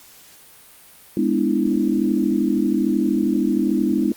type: chord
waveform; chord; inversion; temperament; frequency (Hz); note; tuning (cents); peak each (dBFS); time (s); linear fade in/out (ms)
sine; E dominant seventh; first; just; 206 / 247.2 / 296.7 / 329.6; G#3 / B3 / D4 / E4; -14 / +2 / +18 / 0; -22; 1.17-4.12; 2
effects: white hiss -47 dBFS RMS until 4.16 s + Opus 48 kbps